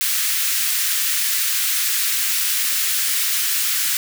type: high-pass noise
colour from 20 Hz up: white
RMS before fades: -20 dBFS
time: 0.01-3.97 s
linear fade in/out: 0 ms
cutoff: 1500 Hz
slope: 24 dB/octave
effects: none